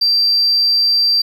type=tone; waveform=triangle; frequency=4699 Hz; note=D8; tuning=in tune; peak=-8 dBFS; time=0.01-1.22 s; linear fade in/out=10 ms; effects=tanh soft clip ceiling -8 dBFS